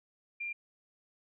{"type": "tone", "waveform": "sine", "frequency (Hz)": 2388, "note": "D7", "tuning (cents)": 28, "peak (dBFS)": -35, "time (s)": [0.4, 0.53], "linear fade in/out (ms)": 10, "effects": []}